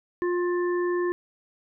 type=harmonic tone; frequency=353.3 Hz; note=F4; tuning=20 cents sharp; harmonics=1 / 3 / 5; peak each=-23 / -34 / -36 dBFS; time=0.22-1.12 s; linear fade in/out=0 ms; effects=none